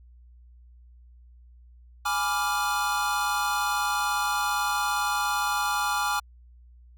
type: chord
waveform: square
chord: G# diminished seventh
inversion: none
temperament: equal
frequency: 830.6 / 987.8 / 1174.7 / 1396.9 Hz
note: G#5 / B5 / D6 / F6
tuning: 0 / 0 / 0 / 0 cents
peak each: -30 / -34 / -30 / -30 dBFS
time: 2.05-6.2 s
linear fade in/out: 10 ms
effects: added 60 Hz sine -49 dBFS peak until 6.97 s